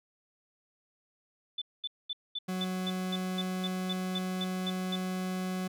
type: tone bursts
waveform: sine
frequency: 3508 Hz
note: A7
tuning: 6 cents flat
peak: -32 dBFS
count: 14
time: 1.58-4.958 s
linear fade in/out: 5 ms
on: 37 ms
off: 220 ms
type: tone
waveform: 40% pulse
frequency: 185 Hz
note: F#3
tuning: in tune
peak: -31 dBFS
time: 2.48-5.68 s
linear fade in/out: 10 ms
effects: none